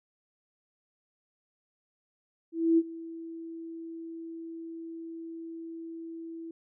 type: tone with ADSR envelope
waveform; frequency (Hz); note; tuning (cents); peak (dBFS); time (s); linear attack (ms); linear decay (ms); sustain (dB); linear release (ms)
sine; 329.6; E4; 0; -18; 2.52-6.51; 260; 43; -20; 3
effects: none